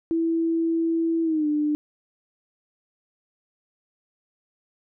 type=tone with pitch glide; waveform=sine; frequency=329.6 to 298.8 Hz; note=E4 to D4; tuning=0 to +30 cents; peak=-20 dBFS; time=0.11-1.75 s; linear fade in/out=0 ms; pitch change=-170 cents; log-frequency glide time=1.23-1.47 s; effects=none